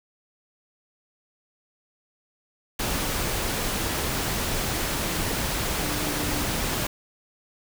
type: tone in noise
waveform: sine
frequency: 295.9 Hz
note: D4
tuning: 13 cents sharp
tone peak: -33 dBFS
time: 5.83-6.45 s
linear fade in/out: 5 ms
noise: pink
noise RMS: -27 dBFS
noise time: 2.79-6.87 s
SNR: -9 dB
effects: none